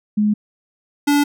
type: tone pair in turn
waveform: sine / square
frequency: 210 / 288.6 Hz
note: G#3 / D4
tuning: +19 / -30 cents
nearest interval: tritone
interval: 551 cents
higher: second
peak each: -13 dBFS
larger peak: neither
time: 0.17-0.34 / 1.07-1.24 s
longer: neither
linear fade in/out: 10 ms
effects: none